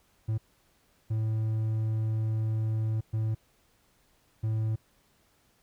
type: tone bursts at uneven times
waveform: triangle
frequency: 110 Hz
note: A2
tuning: in tune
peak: -24 dBFS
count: 4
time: 0.28-0.38 / 1.1-3.01 / 3.13-3.35 / 4.43-4.76 s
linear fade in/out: 10 ms
effects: pink hiss -67 dBFS RMS until 5.62 s